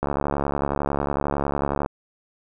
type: click train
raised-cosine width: 1 ms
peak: -9 dBFS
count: 131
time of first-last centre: 0.03-1.861 s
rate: 71 Hz
effects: none